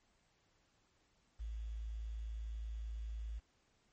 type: tone with quantisation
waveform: sine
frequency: 54.9 Hz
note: A1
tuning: 3 cents flat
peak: -40 dBFS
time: 1.39-3.4 s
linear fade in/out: 20 ms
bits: 11
effects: pink hiss -75 dBFS RMS until 3.92 s + MP3 32 kbps